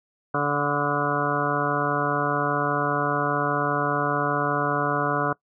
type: harmonic tone with a mistuned harmonic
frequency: 145 Hz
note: D3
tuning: 22 cents flat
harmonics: 1 / 2 / 3 / 4 / 5 / 7 / 8 / 9 / 10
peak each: -30 / -30 / -30 / -30 / -30 / -30 / -30 / -30 / -30 dBFS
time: 0.34-5.33 s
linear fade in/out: 5 ms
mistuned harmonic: 9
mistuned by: -35 cents
effects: noise-tail reverb RT60 0.1 s tail -22 dB re dry